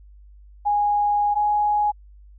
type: tone pair in turn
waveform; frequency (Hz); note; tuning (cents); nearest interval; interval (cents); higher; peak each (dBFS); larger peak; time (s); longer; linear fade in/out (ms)
sine; 825 / 833.6; G#5 / G#5; -12 / +6; unison; 18; second; -17; neither; 0.65-1.35 / 1.35-1.92; first; 20
effects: added 50 Hz sine -44 dBFS peak until 2.38 s